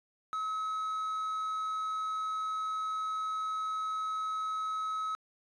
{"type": "tone with quantisation", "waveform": "triangle", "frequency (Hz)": 1284, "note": "E6", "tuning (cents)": -46, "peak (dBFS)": -30, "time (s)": [0.33, 5.15], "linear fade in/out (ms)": 0, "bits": 10, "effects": ["resampled to 24000 Hz"]}